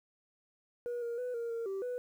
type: tone with pitch steps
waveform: sine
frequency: 481.6 / 470 / 496.8 / 467.1 / 461.4 / 388.3 / 494.1 Hz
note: B4 / A#4 / B4 / A#4 / A#4 / G4 / B4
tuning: -44 / +14 / +10 / +3 / -18 / -16 / +1 cents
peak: -32 dBFS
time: 0.86-1.98 s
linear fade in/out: 0 ms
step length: 160 ms
effects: tanh soft clip ceiling -33 dBFS + 11-bit